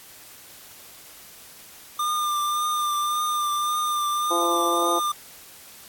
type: tone with vibrato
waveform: square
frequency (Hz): 1200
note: D6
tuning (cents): +37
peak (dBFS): -23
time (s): 1.99-5.12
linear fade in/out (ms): 5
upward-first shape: triangle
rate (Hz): 1.8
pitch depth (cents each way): 27
type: harmonic tone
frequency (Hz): 171.4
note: F3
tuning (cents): -32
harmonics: 2 / 3 / 4 / 5 / 6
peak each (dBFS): -26 / -28 / -29 / -30 / -31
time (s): 4.3-5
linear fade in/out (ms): 20
effects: white hiss -46 dBFS RMS until 5.88 s + AAC 64 kbps